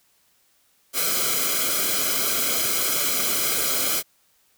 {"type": "noise with comb filter", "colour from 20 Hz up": "white", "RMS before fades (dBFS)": -23, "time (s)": [0.93, 4.03], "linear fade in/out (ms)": 50, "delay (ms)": 1.1, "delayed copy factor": -1, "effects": ["white hiss -63 dBFS RMS until 4.57 s"]}